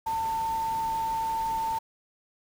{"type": "tone in noise", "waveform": "sine", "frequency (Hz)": 897, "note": "A5", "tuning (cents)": 33, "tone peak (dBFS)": -26, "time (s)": [0.06, 1.79], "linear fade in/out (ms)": 10, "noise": "pink", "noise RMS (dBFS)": -43, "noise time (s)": [0.06, 1.79], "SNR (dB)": 14, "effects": []}